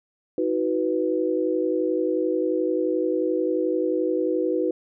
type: chord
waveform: sine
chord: B major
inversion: first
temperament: equal with one note detuned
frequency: 318.6 / 370 / 493.9 Hz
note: D#4 / F#4 / B4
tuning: +41 / 0 / 0 cents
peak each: -25 dBFS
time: 0.38-4.71 s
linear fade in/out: 2 ms
effects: none